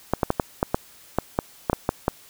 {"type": "clicks", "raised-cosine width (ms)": 1, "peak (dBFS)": -5, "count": 12, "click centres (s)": [0.136, 0.232, 0.304, 0.398, 0.629, 0.745, 1.186, 1.389, 1.698, 1.731, 1.891, 2.081], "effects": ["white hiss -50 dBFS RMS until 2.29 s"]}